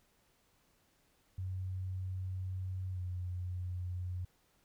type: tone with pitch glide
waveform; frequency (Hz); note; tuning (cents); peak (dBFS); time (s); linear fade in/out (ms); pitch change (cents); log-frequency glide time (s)
sine; 93.2 to 90.18; F#2 to F#2; +13 to -44; -36; 1.38-4.25; 5; -57; 2.92-3
effects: pink hiss -72 dBFS RMS until 4.64 s